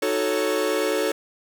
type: chord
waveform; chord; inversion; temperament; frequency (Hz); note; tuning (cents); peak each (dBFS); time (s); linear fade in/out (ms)
45% pulse; D# half-diminished seventh; none; equal; 311.1 / 370 / 440 / 554.4; D#4 / F#4 / A4 / C#5; 0 / 0 / 0 / 0; -29 / -28 / -25 / -26; 0.02-1.12; 5
effects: none